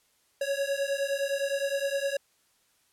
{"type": "beating tone pair", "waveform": "square", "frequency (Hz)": [551, 560.7], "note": ["C#5", "C#5"], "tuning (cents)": [-11, 20], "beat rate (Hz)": 9.7, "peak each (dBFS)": -31, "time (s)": [0.41, 2.17], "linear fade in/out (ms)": 5, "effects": ["white hiss -68 dBFS RMS until 2.92 s", "low-pass 12000 Hz 12 dB/octave"]}